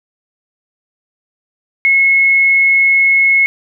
sine tone, 2179 Hz, C#7, 30 cents flat, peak -7 dBFS, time 1.85-3.46 s, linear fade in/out 0 ms, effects none

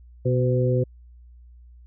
harmonic tone with a mistuned harmonic, 124.8 Hz, B2, 19 cents sharp, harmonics 1 / 2 / 3 / 4, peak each -20 / -30 / -26 / -25 dBFS, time 0.25-0.84 s, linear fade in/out 10 ms, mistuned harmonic 4, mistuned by +27 cents, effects added 60 Hz sine -45 dBFS peak until 1.86 s

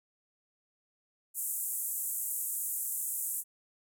white band-pass noise, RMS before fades -35 dBFS, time 1.34-3.44 s, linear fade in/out 50 ms, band 7500 to 15000 Hz, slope 48 dB/octave, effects none

